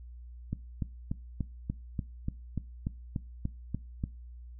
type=click train; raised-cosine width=5 ms; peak=-19 dBFS; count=13; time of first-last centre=0.53-4.039 s; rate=3.42 Hz; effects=noise-tail reverb RT60 0.3 s tail -21 dB re dry + added 60 Hz sine -44 dBFS peak until 4.59 s